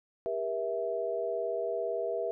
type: tone cluster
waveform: sine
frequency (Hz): 399 / 476.8 / 657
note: G4 / A#4 / E5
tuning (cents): +31 / +39 / -6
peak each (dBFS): -36 / -34 / -33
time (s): 0.26-2.31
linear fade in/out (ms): 0
effects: none